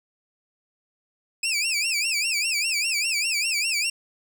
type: tone with vibrato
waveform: 20% pulse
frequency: 2508 Hz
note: D#7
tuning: 13 cents sharp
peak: -17 dBFS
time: 1.43-3.9 s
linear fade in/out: 5 ms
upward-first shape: sine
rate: 5 Hz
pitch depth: 170 cents each way
effects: none